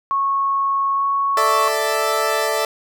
sine tone with pitch glide, 1100 to 1108.3 Hz, C#6 to C#6, -14 to -1 cents, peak -16 dBFS, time 0.11-1.68 s, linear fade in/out 0 ms, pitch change +13 cents, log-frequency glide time 0.94-1.05 s
20% pulse chord, A suspended fourth, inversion none, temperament equal, 440 / 587.3 / 659.3 Hz, A4 / D5 / E5, 0 / 0 / 0 cents, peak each -17 dBFS, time 1.37-2.65 s, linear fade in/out 2 ms
effects none

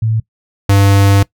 sine / square tone pair in turn, 111.1 / 99.28 Hz, A2 / G2, +17 / +22 cents, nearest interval major second, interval 195 cents, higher first, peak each -11 / -7 dBFS, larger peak second, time 0.02-0.2 / 0.69-1.23 s, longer second, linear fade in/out 5 ms, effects noise-tail reverb RT60 0.1 s tail -21 dB re dry

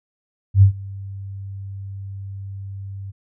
sine tone with ADSR envelope, 98 Hz, G2, in tune, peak -5 dBFS, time 0.54-3.12 s, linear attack 81 ms, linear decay 100 ms, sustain -24 dB, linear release 22 ms, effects none

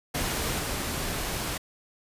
pink noise with level steps, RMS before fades -29 / -31 dBFS, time 0.14-1.58 s, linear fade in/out 10 ms, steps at 0.59 s, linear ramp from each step 2 ms, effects resampled to 32000 Hz

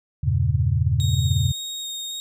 sine chord, E diminished seventh, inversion none, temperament equal, 82.41 / 98 / 116.54 / 138.59 Hz, E2 / G2 / Bb2 / Db3, 0 / 0 / 0 / 0 cents, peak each -23 dBFS, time 0.23-1.52 s, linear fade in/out 10 ms
30% pulse tone with vibrato, 3729 Hz, A#7, in tune, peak -26 dBFS, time 1-2.2 s, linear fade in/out 0 ms, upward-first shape square, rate 1.8 Hz, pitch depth 9 cents each way
effects none

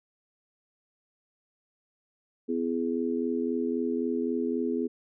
harmonic tone, 83.8 Hz, E2, 29 cents sharp, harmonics 3 / 4 / 5, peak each -29 / -32 / -31 dBFS, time 2.48-4.88 s, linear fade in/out 20 ms, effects none

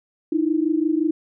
sine tone pair together, 305.7 / 331.4 Hz, D#4 / E4, -30 / +9 cents, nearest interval minor second, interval 139 cents, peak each -20 / -21 dBFS, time 0.32-1.11 s, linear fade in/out 5 ms, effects none

